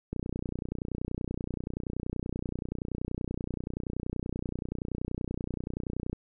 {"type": "click train", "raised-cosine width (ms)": 3, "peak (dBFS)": -20, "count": 184, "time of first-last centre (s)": [0.13, 6.13], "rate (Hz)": 30.5, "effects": []}